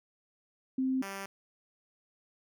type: tone pair in turn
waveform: sine / 5% pulse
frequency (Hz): 261.6 / 195.98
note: C4 / G3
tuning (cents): 0 / 0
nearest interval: perfect fourth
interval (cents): 500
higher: first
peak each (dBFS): -27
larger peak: neither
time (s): 0.78-1.02 / 1.02-1.26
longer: neither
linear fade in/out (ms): 5
effects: none